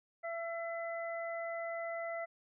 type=harmonic tone; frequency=671 Hz; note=E5; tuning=31 cents sharp; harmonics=1 / 2 / 3; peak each=-38 / -47 / -44 dBFS; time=0.23-2.26 s; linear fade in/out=20 ms; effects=none